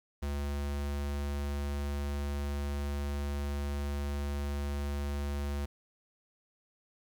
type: tone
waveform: square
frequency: 71.5 Hz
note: D2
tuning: 46 cents flat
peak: -33 dBFS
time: 0.22-5.66 s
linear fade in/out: 10 ms
effects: 10-bit